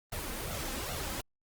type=noise with flanger; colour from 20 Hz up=pink; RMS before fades=-37 dBFS; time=0.12-1.21 s; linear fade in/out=5 ms; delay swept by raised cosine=1.4 to 3.9 ms; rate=2.5 Hz; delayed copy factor=+0.7; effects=Opus 24 kbps